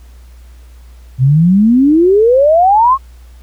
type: exponential sweep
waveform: sine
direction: up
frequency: 123.47 to 1108.7 Hz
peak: -5 dBFS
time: 1.18-2.98 s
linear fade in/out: 50 ms
effects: added 60 Hz sine -34 dBFS peak until 3.42 s + pink hiss -50 dBFS RMS until 3.42 s